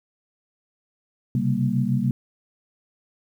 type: tone cluster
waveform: sine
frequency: 128.6 / 135.4 / 193 / 231.5 Hz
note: C3 / C#3 / G3 / A#3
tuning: -30 / -40 / -27 / -12 cents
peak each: -25 dBFS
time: 1.35-2.11 s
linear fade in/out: 2 ms
effects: 9-bit